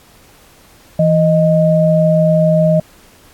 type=tone pair together; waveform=sine; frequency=164.83 / 622.3 Hz; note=E3 / D#5; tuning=0 / 0 cents; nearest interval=octave + major seventh; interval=2300 cents; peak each=-11 dBFS; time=0.99-2.8 s; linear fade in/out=5 ms; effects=pink hiss -46 dBFS RMS until 3.33 s + AAC 64 kbps